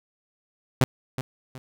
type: tone with echo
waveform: sawtooth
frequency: 129.8 Hz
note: C3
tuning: 13 cents flat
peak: -12 dBFS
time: 0.81-0.84 s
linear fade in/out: 0 ms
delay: 370 ms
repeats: 2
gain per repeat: -11 dB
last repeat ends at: 1.58 s
effects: none